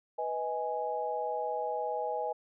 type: chord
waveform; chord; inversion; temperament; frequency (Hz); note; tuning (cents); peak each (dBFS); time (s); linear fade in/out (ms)
sine; G# minor; first; equal with one note detuned; 493.9 / 631.3 / 830.6; B4 / D#5 / G#5; 0 / +25 / 0; -36 / -36 / -34; 0.18-2.33; 10
effects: none